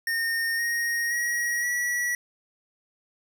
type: tone with pitch steps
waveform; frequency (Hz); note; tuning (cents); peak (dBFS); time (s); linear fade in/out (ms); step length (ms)
square; 1835 / 1868.2 / 1901.9 / 1936.3; A#6 / A#6 / A#6 / B6; -28 / +3 / +34 / -35; -25; 0.07-2.15; 2; 520
effects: none